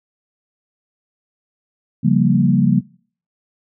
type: chord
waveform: sine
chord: G half-diminished seventh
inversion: second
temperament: equal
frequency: 138.59 / 174.61 / 196 / 233.1 Hz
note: Db3 / F3 / G3 / Bb3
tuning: 0 / 0 / 0 / 0 cents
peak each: -17 dBFS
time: 2.03-2.81 s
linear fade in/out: 20 ms
effects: noise-tail reverb RT60 0.5 s tail -24 dB re dry